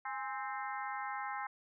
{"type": "harmonic tone with a mistuned harmonic", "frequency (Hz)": 261.6, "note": "C4", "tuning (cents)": 0, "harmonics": [3, 4, 5, 6, 7, 8], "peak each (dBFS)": [-41, -43, -45, -47, -48, -49], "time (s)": [0.05, 1.47], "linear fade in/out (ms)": 5, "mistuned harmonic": 3, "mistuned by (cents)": 80, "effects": []}